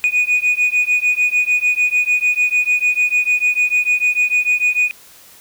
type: beating tone pair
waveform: sine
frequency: 2469 / 2475.7 Hz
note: D#7 / D#7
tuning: -14 / -9 cents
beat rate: 6.7 Hz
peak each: -14 dBFS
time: 0.04-4.91 s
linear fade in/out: 0 ms
effects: tanh soft clip ceiling -10 dBFS + white hiss -44 dBFS RMS until 5.4 s